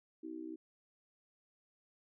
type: tone with amplitude modulation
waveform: sine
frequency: 320 Hz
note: D#4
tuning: 49 cents sharp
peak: -38 dBFS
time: 0.23-0.56 s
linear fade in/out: 10 ms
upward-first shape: sine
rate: 62.2 Hz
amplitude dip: 90%
effects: none